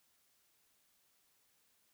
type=silence; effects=white hiss -74 dBFS RMS until 1.93 s